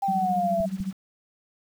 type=exponential sweep; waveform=sine; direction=down; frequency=796 to 654 Hz; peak=-22 dBFS; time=0.02-0.66 s; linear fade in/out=10 ms
type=tone with tremolo; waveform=sine; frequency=190.4 Hz; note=F#3; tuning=50 cents sharp; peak=-24 dBFS; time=0.08-0.93 s; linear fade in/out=5 ms; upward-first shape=sine; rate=14 Hz; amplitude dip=85%
type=clicks; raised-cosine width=5 ms; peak=-22 / -23 dBFS; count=2; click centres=0.604 / 0.803 s
effects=8-bit